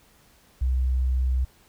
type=tone; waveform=sine; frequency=63.9 Hz; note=C2; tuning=40 cents flat; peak=-20 dBFS; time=0.61-1.45 s; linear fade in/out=10 ms; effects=pink hiss -58 dBFS RMS until 1.68 s